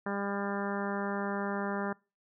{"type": "harmonic tone with a mistuned harmonic", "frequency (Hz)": 200.3, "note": "G3", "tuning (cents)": 38, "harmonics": [1, 2, 3, 4, 5, 6, 7, 8, 9], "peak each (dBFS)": [-35, -38, -40, -41, -42, -43, -43, -44, -45], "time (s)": [0.06, 1.93], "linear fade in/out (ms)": 5, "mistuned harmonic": 9, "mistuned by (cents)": -18, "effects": ["noise-tail reverb RT60 0.3 s tail -25 dB re dry"]}